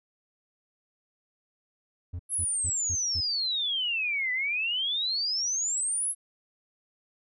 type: tone bursts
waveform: triangle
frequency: 87.3 Hz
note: F2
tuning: in tune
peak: -30 dBFS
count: 5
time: 2.13-3.21 s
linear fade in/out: 10 ms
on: 64 ms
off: 190 ms
type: exponential two-way sweep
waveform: sine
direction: down then up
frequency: 11070 to 1975 to 11070 Hz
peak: -26 dBFS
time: 2.29-6.15 s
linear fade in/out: 50 ms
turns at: 4.32 s
effects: none